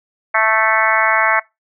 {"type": "harmonic tone", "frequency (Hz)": 220, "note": "A3", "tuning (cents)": 0, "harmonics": [3, 4, 5, 6, 7, 8, 9, 10], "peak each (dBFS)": [-20, -20, -20, -20, -20, -20, -20, -20], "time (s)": [0.34, 1.4], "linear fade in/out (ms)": 10, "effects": ["noise-tail reverb RT60 0.2 s tail -22 dB re dry"]}